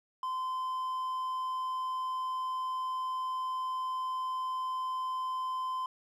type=tone; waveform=triangle; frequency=1030 Hz; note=C6; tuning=28 cents flat; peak=-30 dBFS; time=0.23-5.86 s; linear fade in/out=2 ms; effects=none